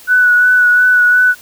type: tone with vibrato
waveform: sine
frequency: 1480 Hz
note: F#6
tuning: in tune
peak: -6 dBFS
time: 0.07-1.35 s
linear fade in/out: 50 ms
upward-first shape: sine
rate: 2.8 Hz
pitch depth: 20 cents each way
effects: white hiss -39 dBFS RMS until 1.41 s